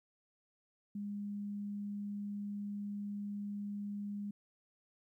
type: tone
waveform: sine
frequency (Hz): 204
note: G#3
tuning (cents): -31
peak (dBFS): -38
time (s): 0.95-4.31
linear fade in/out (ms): 5
effects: 13-bit